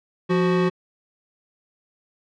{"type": "tone pair together", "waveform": "square", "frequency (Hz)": [174.62, 370], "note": ["F3", "F#4"], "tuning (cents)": [0, 0], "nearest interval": "octave + minor second", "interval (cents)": 1300, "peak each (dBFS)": -21, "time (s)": [0.29, 0.7], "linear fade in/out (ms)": 20, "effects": ["low-pass 3000 Hz 12 dB/octave"]}